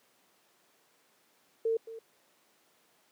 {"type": "tone with echo", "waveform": "sine", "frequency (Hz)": 451.9, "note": "A4", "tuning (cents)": 46, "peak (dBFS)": -25, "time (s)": [1.65, 1.77], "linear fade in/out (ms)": 5, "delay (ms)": 220, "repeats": 1, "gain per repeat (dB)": -15, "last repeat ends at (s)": 1.99, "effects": ["pink hiss -67 dBFS RMS until 3.11 s", "high-pass 300 Hz 12 dB/octave"]}